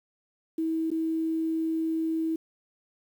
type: tone with dropouts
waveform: sine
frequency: 322.9 Hz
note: E4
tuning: 36 cents flat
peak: -25 dBFS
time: 0.58-2.36 s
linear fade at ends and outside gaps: 5 ms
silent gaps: 0.904-0.914 s
effects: 9-bit